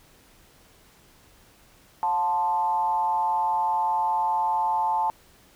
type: tone with frequency modulation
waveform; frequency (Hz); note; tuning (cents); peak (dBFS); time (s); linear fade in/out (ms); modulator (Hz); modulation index
sine; 880; A5; 0; -21; 2.03-5.1; 0; 165; 0.62
effects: pink hiss -56 dBFS RMS until 5.55 s